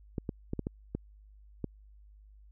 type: clicks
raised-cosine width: 3 ms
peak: -20 dBFS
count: 7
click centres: 0.182 / 0.292 / 0.534 / 0.593 / 0.669 / 0.95 / 1.643 s
effects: added 51 Hz sine -53 dBFS peak until 2.51 s